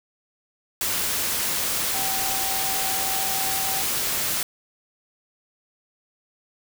sine tone in noise, 771 Hz, G5, 29 cents flat, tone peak -31 dBFS, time 1.94-3.82 s, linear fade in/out 2 ms, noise white, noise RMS -25 dBFS, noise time 0.81-4.43 s, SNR -9 dB, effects none

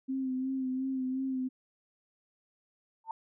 sine tone with vibrato, 261.6 Hz, C4, in tune, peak -30 dBFS, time 0.08-1.49 s, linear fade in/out 20 ms, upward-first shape sine, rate 2.8 Hz, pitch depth 33 cents each way
sine tone with exponential growth, 897 Hz, A5, 33 cents sharp, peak -29 dBFS, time 3.04-3.11 s, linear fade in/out 2 ms, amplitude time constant 15 ms
effects none

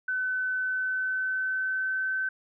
sine tone with pitch glide, 1513 to 1533.2 Hz, F#6 to G6, +38 to -39 cents, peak -26 dBFS, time 0.08-2.29 s, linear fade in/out 5 ms, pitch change +23 cents, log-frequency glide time 0.56-2.13 s, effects none

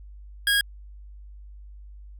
25% pulse tone, 1640 Hz, G#6, 22 cents flat, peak -15 dBFS, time 0.47-0.61 s, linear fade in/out 2 ms, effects added 50 Hz sine -41 dBFS peak until 2.19 s

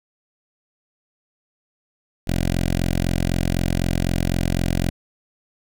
10% pulse tone with notch filter, 43.94 Hz, F1, 11 cents sharp, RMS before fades -21 dBFS, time 2.27-4.9 s, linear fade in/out 10 ms, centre 1100 Hz, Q 1.3, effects none

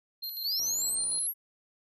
sine tone with tremolo, 4186 Hz, C8, in tune, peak -35 dBFS, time 0.22-1.27 s, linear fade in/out 10 ms, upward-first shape square, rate 6.7 Hz, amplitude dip 65%
sine tone, 11840 Hz, F#9, in tune, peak -38 dBFS, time 0.23-0.95 s, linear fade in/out 10 ms
sine linear sweep, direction up, 3951 to 11740 Hz, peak -28 dBFS, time 0.41-1.34 s, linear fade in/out 50 ms
click train, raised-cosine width 1 ms, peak -38 dBFS, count 38, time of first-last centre 0.6-1.177 s, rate 64.1 Hz
effects none

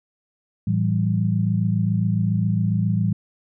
sine tone cluster, 110.8 / 165.9 / 193.2 Hz, A2 / E3 / G3, +13 / +11 / -25 cents, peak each -21 / -23 / -23 dBFS, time 0.67-3.13 s, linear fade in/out 5 ms, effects none

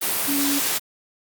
sine tone in noise, 282.5 Hz, C#4, 33 cents sharp, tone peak -22 dBFS, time 0.27-0.6 s, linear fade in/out 20 ms, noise white, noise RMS -23 dBFS, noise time 0.01-0.79 s, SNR -2 dB, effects high-pass 150 Hz 12 dB/octave + Opus 32 kbps

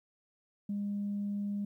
sine tone, 203.2 Hz, G#3, 38 cents flat, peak -31 dBFS, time 0.69-1.65 s, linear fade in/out 5 ms, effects tanh soft clip ceiling -28 dBFS + 12-bit

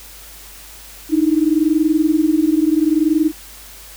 sine tone pair together, 301.3 / 322 Hz, D4 / E4, +44 / -41 cents, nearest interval minor second, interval 115 cents, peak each -15 dBFS, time 1.09-3.32 s, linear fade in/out 50 ms, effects added 50 Hz sine -43 dBFS peak until 3.96 s + white hiss -39 dBFS RMS until 3.96 s

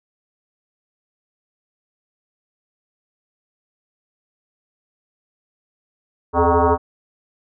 sine tone with frequency modulation, 250.2 Hz, B3, 23 cents sharp, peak -12 dBFS, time 6.33-6.78 s, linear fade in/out 50 ms, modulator 171 Hz, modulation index 5.4, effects none

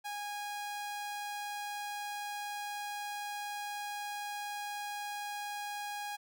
sawtooth tone, 823 Hz, G#5, 16 cents flat, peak -34 dBFS, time 0.04-6.17 s, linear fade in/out 20 ms, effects none

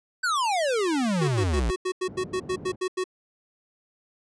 square exponential sweep, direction down, 1559 to 51.6 Hz, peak -23 dBFS, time 0.23-1.71 s, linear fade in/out 10 ms
square tone bursts, 370 Hz, F#4, in tune, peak -25 dBFS, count 12, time 1.21-3.041 s, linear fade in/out 10 ms, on 71 ms, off 89 ms
pink band-pass noise, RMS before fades -41 dBFS, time 2.07-2.76 s, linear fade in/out 10 ms, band 120 to 390 Hz, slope 12 dB/octave
effects resampled to 22050 Hz

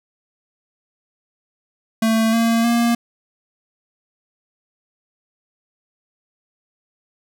square tone with pitch steps, 223.4 / 229.2 / 235 Hz, A3 / A#3 / A#3, +27 / -29 / +14 cents, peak -15 dBFS, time 2.02-2.95 s, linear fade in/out 5 ms, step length 310 ms, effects none

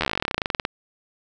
slowing click train, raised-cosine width 0.3 ms, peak -6 dBFS, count 24, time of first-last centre 0.01-0.651 s, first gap 12 ms, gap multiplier 1.07, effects none

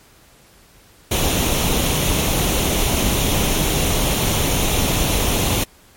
pink noise with comb filter, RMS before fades -18 dBFS, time 1.11-5.64 s, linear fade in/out 5 ms, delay 0.31 ms, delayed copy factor +0.5, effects pink hiss -50 dBFS RMS until 5.96 s + MP3 64 kbps

